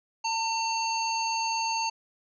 harmonic tone with a mistuned harmonic, 904 Hz, A5, 47 cents sharp, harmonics 1 / 3 / 5 / 7, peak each -28 / -34 / -33 / -36 dBFS, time 0.24-1.9 s, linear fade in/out 10 ms, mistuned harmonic 7, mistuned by +22 cents, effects none

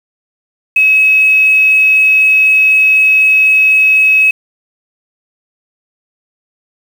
sine tone with quantisation, 2564 Hz, E7, 49 cents flat, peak -5 dBFS, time 0.76-4.31 s, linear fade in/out 5 ms, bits 5, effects none

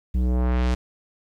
square tone with low-pass filter sweep, 61.74 Hz, B1, in tune, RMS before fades -21 dBFS, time 0.14-0.75 s, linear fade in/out 10 ms, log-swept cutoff 170 to 7700 Hz, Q 0.86, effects 9-bit

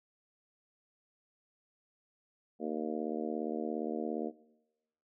harmonic tone, 77.3 Hz, D#2, 11 cents flat, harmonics 3 / 4 / 5 / 6 / 7 / 8 / 9, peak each -38 / -40 / -40 / -40 / -46 / -44 / -45 dBFS, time 2.59-4.32 s, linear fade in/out 50 ms, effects noise-tail reverb RT60 1.0 s tail -20 dB re dry

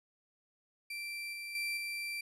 35% pulse tone with level steps, 2349 Hz, D7, in tune, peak -37 / -39 / -32 / -35 dBFS, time 0.9-2.21 s, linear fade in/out 5 ms, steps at 1.33 / 1.55 / 1.77 s, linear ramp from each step 2 ms, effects resampled to 32000 Hz

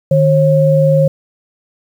sine tone pair together, 153 / 540.4 Hz, D#3 / C#5, -29 / -44 cents, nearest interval octave + minor seventh, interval 2185 cents, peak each -10 dBFS, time 0.11-1.08 s, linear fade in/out 5 ms, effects 7-bit

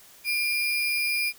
sine tone with sample-and-hold, 2389 Hz, D7, 29 cents sharp, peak -23 dBFS, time 0.24-1.33 s, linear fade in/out 50 ms, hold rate 7350 Hz, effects white hiss -52 dBFS RMS until 1.38 s

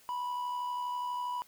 triangle tone with amplitude modulation, 983 Hz, B5, 8 cents flat, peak -29 dBFS, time 0.09-1.42 s, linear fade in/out 0 ms, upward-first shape sine, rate 72.3 Hz, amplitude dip 40%, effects white hiss -61 dBFS RMS until 1.47 s

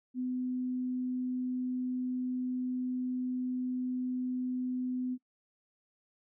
sine tone, 252.6 Hz, B3, 39 cents sharp, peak -31 dBFS, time 0.14-5.18 s, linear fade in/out 50 ms, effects noise-tail reverb RT60 0.1 s tail -20 dB re dry

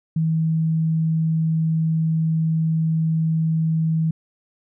sine tone, 160.7 Hz, E3, 44 cents flat, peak -17 dBFS, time 0.16-4.11 s, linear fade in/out 5 ms, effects none

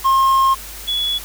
triangle / sine tone pair in turn, 1069 / 3394 Hz, C6 / G#7, +37 / +37 cents, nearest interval octave + minor sixth, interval 2000 cents, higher second, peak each -9 / -17 dBFS, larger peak first, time 0.04-0.55 / 0.87-1.19 s, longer first, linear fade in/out 20 ms, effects added 50 Hz sine -37 dBFS peak until 1.24 s + white hiss -34 dBFS RMS until 1.24 s

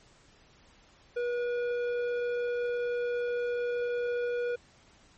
triangle tone with tanh clipping, 483.4 Hz, B4, 37 cents flat, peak -30 dBFS, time 1.16-4.56 s, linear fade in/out 10 ms, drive 15 dB, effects pink hiss -60 dBFS RMS until 5.17 s + MP3 32 kbps

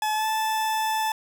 40% pulse tone with pitch glide, 858 to 875.5 Hz, A5 to A5, -44 to -9 cents, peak -22 dBFS, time 0.02-1.12 s, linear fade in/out 2 ms, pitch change +35 cents, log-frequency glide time 0.14-0.27 s, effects none

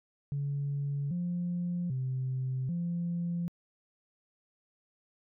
sine tone with pitch steps, 141.8 / 175.6 / 130 / 172.1 Hz, C#3 / F3 / C3 / F3, +40 / +10 / -11 / -25 cents, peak -29 dBFS, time 0.32-3.48 s, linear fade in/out 0 ms, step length 790 ms, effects tanh soft clip ceiling -26 dBFS

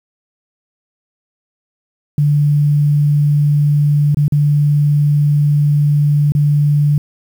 sine tone with dropouts, 146.6 Hz, D3, 3 cents flat, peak -9 dBFS, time 2.18-6.98 s, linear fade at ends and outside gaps 2 ms, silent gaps 4.146-4.17 / 4.281-4.322 / 6.321-6.35 s, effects 7-bit

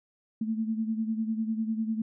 sine beating tone pair, 220 / 230 Hz, A3 / A#3, 0 / -23 cents, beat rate 10 Hz, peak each -28 / -34 dBFS, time 0.41-2.02 s, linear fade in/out 5 ms, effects none

